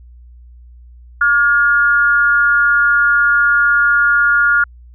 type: tone with amplitude modulation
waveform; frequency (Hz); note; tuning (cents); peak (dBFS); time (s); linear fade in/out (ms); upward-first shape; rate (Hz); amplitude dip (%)
sine; 1419; F6; +27; -6; 1.21-4.64; 5; sine; 264; 65
effects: added 60 Hz sine -37 dBFS peak until 4.94 s